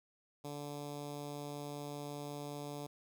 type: tone with notch filter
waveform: 10% pulse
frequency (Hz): 145.3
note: D3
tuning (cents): -18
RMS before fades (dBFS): -44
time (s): 0.44-2.87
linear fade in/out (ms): 10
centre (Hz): 1900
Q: 1
effects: none